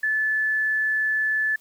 sine tone, 1737 Hz, A6, 23 cents flat, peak -20 dBFS, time 0.03-1.56 s, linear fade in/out 5 ms, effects white hiss -58 dBFS RMS until 1.6 s

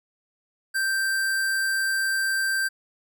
square tone, 1568 Hz, G6, in tune, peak -23 dBFS, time 0.74-2.69 s, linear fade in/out 20 ms, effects none

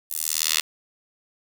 10% pulse tone with high-pass filter sweep, 78.6 Hz, D#2, 18 cents sharp, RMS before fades -25 dBFS, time 0.1-0.61 s, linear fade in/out 10 ms, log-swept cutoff 12000 to 2900 Hz, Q 1, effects none

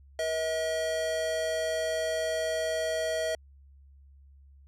square tone pair together, 479.5 / 640 Hz, A#4 / D#5, +49 / +49 cents, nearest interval perfect fourth, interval 500 cents, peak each -37 / -29 dBFS, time 0.19-3.35 s, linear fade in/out 2 ms, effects added 69 Hz sine -52 dBFS peak until 4.67 s + low-pass 10000 Hz 12 dB/octave

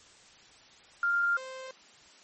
sine / sawtooth tone pair in turn, 1396.9 / 522.3 Hz, F6 / C5, 0 / -3 cents, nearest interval octave + perfect fourth, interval 1703 cents, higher first, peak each -24 / -36 dBFS, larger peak first, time 1.03-1.37 / 1.37-1.71 s, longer neither, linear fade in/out 2 ms, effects white hiss -56 dBFS RMS until 2.23 s + MP3 32 kbps

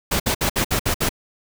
pink noise bursts, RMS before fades -20 dBFS, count 7, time 0.11-1.093 s, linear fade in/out 10 ms, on 89 ms, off 60 ms, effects none

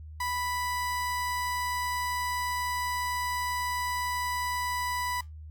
30% pulse tone, 987.8 Hz, B5, in tune, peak -26 dBFS, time 0.2-5.21 s, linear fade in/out 5 ms, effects added 77 Hz sine -41 dBFS peak until 5.5 s + Opus 48 kbps

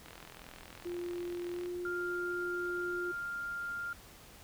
click train, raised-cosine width 0.3 ms, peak -33 dBFS, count 68, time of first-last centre 0.06-1.659 s, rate 41.9 Hz
sine tone with pitch glide, 350 to 354.3 Hz, F4 to F4, +4 to +25 cents, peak -36 dBFS, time 0.85-3.12 s, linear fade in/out 10 ms, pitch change +21 cents, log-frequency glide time 1.51-1.62 s
sine tone, 1399 Hz, F6, 3 cents sharp, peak -36 dBFS, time 1.85-3.93 s, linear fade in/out 2 ms
effects pink hiss -55 dBFS RMS until 4.43 s

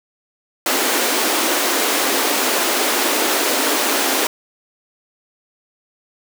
pink high-pass noise, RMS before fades -18 dBFS, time 0.66-4.27 s, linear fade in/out 2 ms, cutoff 260 Hz, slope 48 dB/octave, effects none

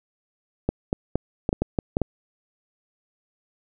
clicks, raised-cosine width 2 ms, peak -8 dBFS, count 9, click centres 0.69 / 0.929 / 1.156 / 1.491 / 1.529 / 1.62 / 1.788 / 1.969 / 2.017 s, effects none

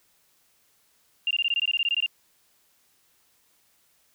sine tone bursts, 2794 Hz, F7, in tune, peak -21 dBFS, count 14, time 1.27-2.062 s, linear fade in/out 2 ms, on 38 ms, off 20 ms, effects white hiss -65 dBFS RMS until 4.14 s

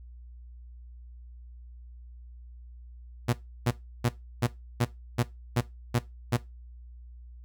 sawtooth tone bursts, 120.4 Hz, B2, 44 cents flat, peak -18 dBFS, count 9, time 3.28-6.37 s, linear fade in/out 10 ms, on 50 ms, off 330 ms, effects noise-tail reverb RT60 0.2 s tail -17 dB re dry + added 60 Hz sine -44 dBFS peak until 7.44 s

